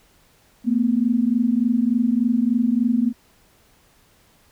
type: tone pair together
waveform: sine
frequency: 225.8 / 249.2 Hz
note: A3 / B3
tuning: +45 / +16 cents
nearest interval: major second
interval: 171 cents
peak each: -19 dBFS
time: 0.64-3.13 s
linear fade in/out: 50 ms
effects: pink hiss -57 dBFS RMS until 4.51 s